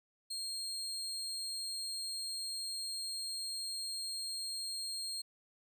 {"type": "tone", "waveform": "30% pulse", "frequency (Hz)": 4227, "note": "C8", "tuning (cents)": 17, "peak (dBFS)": -35, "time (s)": [0.3, 5.22], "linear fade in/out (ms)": 10, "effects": []}